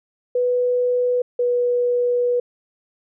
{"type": "tone pair in turn", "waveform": "sine", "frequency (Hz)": [493.9, 487.9], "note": ["B4", "B4"], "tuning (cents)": [0, -21], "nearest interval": "unison", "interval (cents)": 21, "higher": "first", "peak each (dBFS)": -16, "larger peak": "neither", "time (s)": [[0.35, 1.22], [1.39, 2.4]], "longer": "second", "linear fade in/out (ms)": 5, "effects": []}